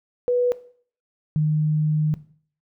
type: tone pair in turn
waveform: sine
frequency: 491 / 153.28 Hz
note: B4 / D#3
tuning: -10 / -26 cents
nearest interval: octave + minor sixth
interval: 2016 cents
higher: first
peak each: -17 dBFS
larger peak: neither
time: 0.28-0.52 / 1.36-2.14 s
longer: second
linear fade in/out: 0 ms
effects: noise-tail reverb RT60 0.5 s tail -17 dB re dry